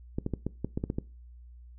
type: clicks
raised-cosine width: 3 ms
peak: -17 dBFS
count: 9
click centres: 0.185 / 0.264 / 0.337 / 0.466 / 0.646 / 0.775 / 0.839 / 0.901 / 0.985 s
effects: noise-tail reverb RT60 0.3 s tail -21 dB re dry + added 60 Hz sine -47 dBFS peak until 1.78 s